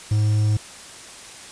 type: tone with quantisation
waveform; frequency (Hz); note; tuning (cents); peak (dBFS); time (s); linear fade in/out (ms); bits
triangle; 106.3; G#2; +41; -14; 0.11-0.57; 5; 7
effects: white hiss -40 dBFS RMS until 1.51 s + resampled to 22050 Hz